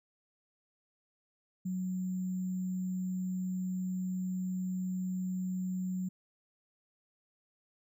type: tone with sample-and-hold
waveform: sine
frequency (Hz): 184.3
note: F#3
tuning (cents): -7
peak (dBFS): -32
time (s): 1.65-6.09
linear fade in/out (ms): 10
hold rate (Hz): 7350
effects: none